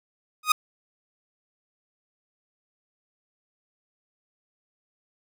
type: tone with exponential growth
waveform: sawtooth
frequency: 1244.5 Hz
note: D#6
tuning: in tune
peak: -9 dBFS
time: 0.43-0.52 s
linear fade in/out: 5 ms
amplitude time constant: 19 ms
effects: none